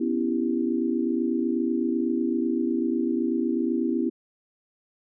sine chord, C# half-diminished seventh, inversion third, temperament equal with one note detuned, 249.2 / 277.2 / 329.6 / 392 Hz, B3 / C#4 / E4 / G4, +16 / 0 / 0 / 0 cents, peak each -26 / -30 / -26 / -32 dBFS, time 0-4.1 s, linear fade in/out 10 ms, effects none

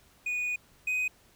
triangle tone pair in turn, 2467 / 2503 Hz, D#7 / D#7, -15 / +10 cents, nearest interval unison, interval 25 cents, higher second, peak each -27 / -25 dBFS, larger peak second, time 0.26-0.56 / 0.87-1.08 s, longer first, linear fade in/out 5 ms, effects pink hiss -61 dBFS RMS until 1.35 s

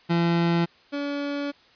30% pulse tone pair in turn, 169.8 / 285.6 Hz, F3 / D4, -48 / -48 cents, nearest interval major sixth, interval 900 cents, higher second, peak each -17 / -24 dBFS, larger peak first, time 0.09-0.66 / 0.92-1.52 s, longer second, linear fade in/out 20 ms, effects white hiss -56 dBFS RMS until 1.75 s + resampled to 11025 Hz

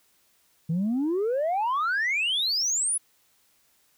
sine exponential sweep, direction up, 155.56 to 10548 Hz, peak -21 dBFS, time 0.69-2.98 s, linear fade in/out 10 ms, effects tanh soft clip ceiling -21 dBFS + white hiss -65 dBFS RMS until 3.97 s

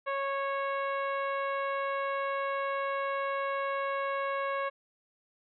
harmonic tone, 551 Hz, C#5, 11 cents flat, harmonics 1 / 2 / 3 / 4 / 5 / 6 / 7, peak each -33 / -33 / -39 / -42 / -48 / -55 / -55 dBFS, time 0.06-4.7 s, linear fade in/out 20 ms, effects none

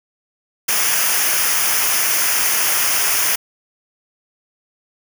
white noise with comb filter, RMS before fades -17 dBFS, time 0.68-3.36 s, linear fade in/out 10 ms, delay 0.25 ms, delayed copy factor -0.7, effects none

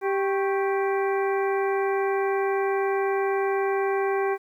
harmonic tone with a mistuned harmonic, 392 Hz, G4, in tune, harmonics 1 / 2 / 3 / 4 / 5 / 6, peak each -23 / -29 / -33 / -35 / -37 / -39 dBFS, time 0.01-4.38 s, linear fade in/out 50 ms, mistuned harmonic 3, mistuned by -110 cents, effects 10-bit

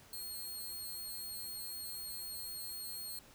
10% pulse tone, 4276 Hz, C8, 37 cents sharp, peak -35 dBFS, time 0.13-3.19 s, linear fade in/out 2 ms, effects pink hiss -60 dBFS RMS until 3.34 s

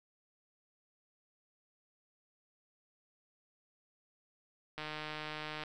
click train, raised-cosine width 0.3 ms, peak -25 dBFS, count 132, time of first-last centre 4.78-5.636 s, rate 153 Hz, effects none

